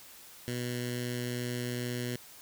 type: tone with notch filter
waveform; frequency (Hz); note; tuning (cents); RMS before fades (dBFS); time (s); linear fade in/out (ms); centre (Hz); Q
10% pulse; 122.4; B2; -15; -35; 0.48-2.16; 0; 800; 0.62
effects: white hiss -52 dBFS RMS until 2.41 s